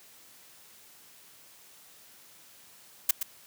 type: noise with echo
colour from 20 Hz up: blue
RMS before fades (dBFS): -21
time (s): 3.09-3.11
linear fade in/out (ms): 5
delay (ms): 120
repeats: 1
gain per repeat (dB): -9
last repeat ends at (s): 3.23
effects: white hiss -55 dBFS RMS until 3.46 s + high-pass 80 Hz 12 dB/octave